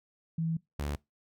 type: tone pair in turn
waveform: sine / sawtooth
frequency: 163.3 / 72.51 Hz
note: E3 / D2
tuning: -16 / -22 cents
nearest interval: octave + major second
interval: 1406 cents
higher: first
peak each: -28 dBFS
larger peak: neither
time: 0.38-0.57 / 0.79-0.96 s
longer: first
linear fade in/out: 5 ms
effects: noise-tail reverb RT60 0.2 s tail -23 dB re dry